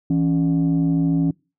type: tone pair together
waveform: sine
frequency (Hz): 165.1 / 277.7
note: E3 / C#4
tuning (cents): +3 / +3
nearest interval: major sixth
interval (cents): 900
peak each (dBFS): -17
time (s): 0.1-1.31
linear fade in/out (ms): 5
effects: noise-tail reverb RT60 0.3 s tail -25 dB re dry + tanh soft clip ceiling -12 dBFS